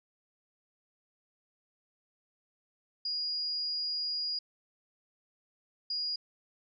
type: tone bursts at uneven times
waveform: sine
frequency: 4871 Hz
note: D#8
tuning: 38 cents flat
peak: -31 dBFS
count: 2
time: 3.05-4.39 / 5.9-6.16 s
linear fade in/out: 5 ms
effects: none